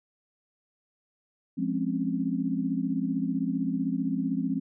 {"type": "chord", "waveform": "sine", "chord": "Db major seventh", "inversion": "first", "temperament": "equal", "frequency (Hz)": [174.61, 207.7, 261.6, 277.2], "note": ["F3", "Ab3", "C4", "Db4"], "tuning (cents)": [0, 0, 0, 0], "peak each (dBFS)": [-32, -32, -29, -33], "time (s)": [1.57, 4.6], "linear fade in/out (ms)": 20, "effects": []}